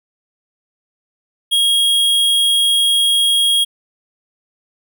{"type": "tone", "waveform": "square", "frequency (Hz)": 3278, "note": "G#7", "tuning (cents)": -23, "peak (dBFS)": -12, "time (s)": [1.51, 3.65], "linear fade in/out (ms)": 20, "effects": []}